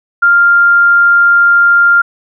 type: tone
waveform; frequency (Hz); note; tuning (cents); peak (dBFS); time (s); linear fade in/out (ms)
sine; 1396.9; F6; 0; -4; 0.22-2.02; 10
effects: none